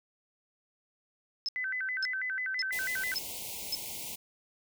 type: tone bursts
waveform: sine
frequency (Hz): 5200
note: E8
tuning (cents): -24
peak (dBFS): -29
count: 5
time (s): 1.46-3.75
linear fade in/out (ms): 0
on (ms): 26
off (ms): 540
type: tone with vibrato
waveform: sine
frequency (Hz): 1760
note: A6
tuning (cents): 0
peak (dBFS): -31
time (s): 1.56-3.14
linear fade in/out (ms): 0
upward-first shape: square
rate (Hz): 6.1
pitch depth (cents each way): 230
type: band-stop noise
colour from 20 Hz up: white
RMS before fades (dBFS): -40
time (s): 2.72-4.16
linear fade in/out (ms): 10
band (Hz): 1000 to 2100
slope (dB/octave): 96
effects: none